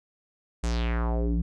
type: tone with low-pass filter sweep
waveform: square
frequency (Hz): 58.27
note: A#1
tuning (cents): 0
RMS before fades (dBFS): -26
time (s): 0.63-1.42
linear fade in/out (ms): 10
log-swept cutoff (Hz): 8300 to 180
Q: 2.9
effects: none